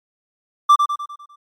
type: tone with echo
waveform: triangle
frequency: 1174.7 Hz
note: D6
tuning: in tune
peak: -5 dBFS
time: 0.69-0.76 s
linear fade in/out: 10 ms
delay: 100 ms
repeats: 6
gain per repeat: -6 dB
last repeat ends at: 1.36 s
effects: MP3 96 kbps